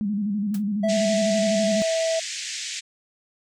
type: tone with vibrato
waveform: sine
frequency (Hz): 205.2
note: G#3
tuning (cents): -21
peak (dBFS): -22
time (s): 0.01-1.82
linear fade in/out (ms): 0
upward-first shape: square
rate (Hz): 12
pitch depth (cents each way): 65
type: noise with exponential decay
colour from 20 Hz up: white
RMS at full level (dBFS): -34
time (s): 0.54-0.63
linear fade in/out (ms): 5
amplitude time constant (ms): 19
type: tone with pitch glide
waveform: triangle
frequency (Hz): 657 to 653.2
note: E5 to E5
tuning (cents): -6 to -16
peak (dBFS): -19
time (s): 0.83-2.2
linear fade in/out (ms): 10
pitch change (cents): -10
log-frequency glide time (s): 1.67-1.73
type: band-pass noise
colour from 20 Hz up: white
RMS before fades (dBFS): -32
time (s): 0.88-2.81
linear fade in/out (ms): 20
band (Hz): 1800 to 7700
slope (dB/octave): 48
effects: none